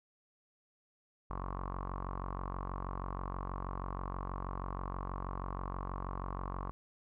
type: tone with low-pass filter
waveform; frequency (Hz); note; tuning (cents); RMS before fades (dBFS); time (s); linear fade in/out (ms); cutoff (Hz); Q
sawtooth; 46.25; F#1; 0; -40; 1.3-6.71; 0; 1100; 8
effects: none